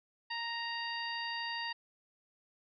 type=harmonic tone; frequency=932.3 Hz; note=A#5; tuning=in tune; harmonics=1 / 2 / 3 / 4 / 5; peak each=-41 / -40 / -43 / -48 / -43 dBFS; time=0.3-1.73 s; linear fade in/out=10 ms; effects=none

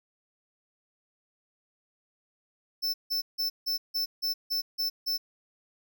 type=tone bursts; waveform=square; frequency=5300 Hz; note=E8; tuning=9 cents sharp; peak=-27 dBFS; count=9; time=2.82-5.18 s; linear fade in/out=20 ms; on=120 ms; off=160 ms; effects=none

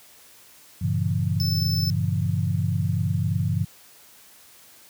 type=chord; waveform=sine; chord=G diminished seventh; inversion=none; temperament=just; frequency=98 / 117.6 / 141.12 / 169.34 Hz; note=G2 / Bb2 / Db3 / Fb3; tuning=0 / +16 / +31 / +47 cents; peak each=-24 / -28 / -27 / -27 dBFS; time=0.81-3.65 s; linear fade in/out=10 ms
type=tone; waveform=square; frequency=5274 Hz; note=E8; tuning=in tune; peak=-27 dBFS; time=1.4-1.9 s; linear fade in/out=0 ms
effects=white hiss -51 dBFS RMS until 4.89 s + high-pass 60 Hz 12 dB/octave

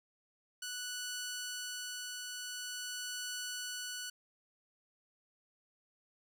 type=tone with tremolo; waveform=10% pulse; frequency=1480 Hz; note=F#6; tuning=in tune; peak=-30 dBFS; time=0.62-4.1 s; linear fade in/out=5 ms; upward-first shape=triangle; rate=0.46 Hz; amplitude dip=30%; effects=none

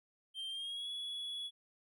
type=tone with pitch glide; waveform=triangle; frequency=3155 to 3381 Hz; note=G7 to G#7; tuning=+10 to +30 cents; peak=-38 dBFS; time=0.34-1.51 s; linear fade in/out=50 ms; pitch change=+120 cents; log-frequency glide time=0.49-0.89 s; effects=none

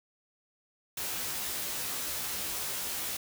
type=noise with comb filter; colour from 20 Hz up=white; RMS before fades=-35 dBFS; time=0.97-3.17 s; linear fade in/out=5 ms; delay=16 ms; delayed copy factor=+0.8; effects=none

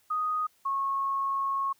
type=tone pair in turn; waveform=sine; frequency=1244.5 / 1094.1 Hz; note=D#6 / C#6; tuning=0 / -23 cents; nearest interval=major second; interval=223 cents; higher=first; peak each=-26 dBFS; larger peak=neither; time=0.1-0.47 / 0.65-1.73 s; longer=second; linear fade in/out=10 ms; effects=white hiss -66 dBFS RMS until 1.79 s

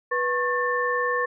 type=tone cluster; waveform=sine; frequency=491.4 / 1090 / 1781 Hz; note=B4 / C#6 / A6; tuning=-9 / -29 / +21 cents; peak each=-26 dBFS; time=0.11-1.26 s; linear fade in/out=10 ms; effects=none

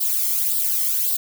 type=noise with flanger; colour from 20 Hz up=violet; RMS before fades=-21 dBFS; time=0-1.17 s; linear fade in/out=10 ms; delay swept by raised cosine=0.22 to 0.96 ms; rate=1.8 Hz; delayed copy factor=+0.6; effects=none

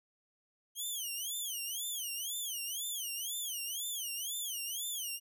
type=tone with vibrato; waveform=10% pulse; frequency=3136 Hz; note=G7; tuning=in tune; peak=-29 dBFS; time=0.75-5.2 s; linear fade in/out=50 ms; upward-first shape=sine; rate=2 Hz; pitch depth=220 cents each way; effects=none

